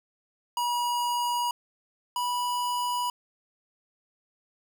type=tone pair in turn; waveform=square; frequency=964 / 979.2 Hz; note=B5 / B5; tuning=-42 / -15 cents; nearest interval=unison; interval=27 cents; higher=second; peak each=-26 / -27 dBFS; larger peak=first; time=0.57-1.51 / 2.16-3.1 s; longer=neither; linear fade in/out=2 ms; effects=none